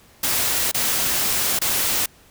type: noise with dropouts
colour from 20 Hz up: white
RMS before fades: -21 dBFS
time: 0.23-2.06 s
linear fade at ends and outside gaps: 5 ms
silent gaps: 0.715-0.744 / 1.59-1.615 s
effects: pink hiss -52 dBFS RMS until 2.3 s